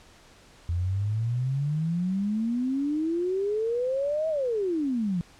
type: exponential two-way sweep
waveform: sine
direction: up then down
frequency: 83.6 to 648 to 167 Hz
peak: -24 dBFS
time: 0.69-5.21 s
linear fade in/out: 0 ms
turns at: 4.29 s
effects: pink hiss -54 dBFS RMS until 5.39 s + low-pass 8000 Hz 12 dB/octave